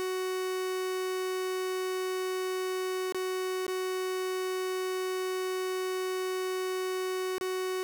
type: tone with dropouts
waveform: 45% pulse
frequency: 372 Hz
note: F#4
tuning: 9 cents sharp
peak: -30 dBFS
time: 0-7.83 s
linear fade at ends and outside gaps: 0 ms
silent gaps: 3.123-3.146 / 3.666-3.68 / 7.382-7.411 s
effects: none